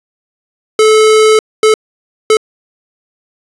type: tone bursts at uneven times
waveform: square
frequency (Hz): 434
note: A4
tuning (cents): -24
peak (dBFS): -5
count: 3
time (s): 0.79-1.39 / 1.63-1.74 / 2.3-2.37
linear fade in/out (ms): 2
effects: resampled to 24000 Hz + 7-bit